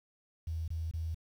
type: tone bursts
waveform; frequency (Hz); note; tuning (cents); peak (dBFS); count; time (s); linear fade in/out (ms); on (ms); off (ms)
sine; 81.3; E2; -23; -33; 3; 0.47-1.146; 5; 210; 23
effects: 10-bit